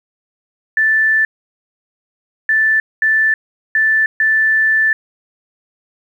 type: tone bursts at uneven times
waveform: sine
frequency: 1760 Hz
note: A6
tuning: in tune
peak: -10 dBFS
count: 5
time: 0.77-1.25 / 2.49-2.8 / 3.02-3.34 / 3.75-4.06 / 4.2-4.93 s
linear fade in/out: 2 ms
effects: 8-bit